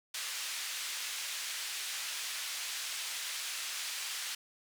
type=band-pass noise; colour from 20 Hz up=pink; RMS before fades=-39 dBFS; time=0.14-4.35 s; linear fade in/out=5 ms; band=2200 to 10000 Hz; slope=12 dB/octave; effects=none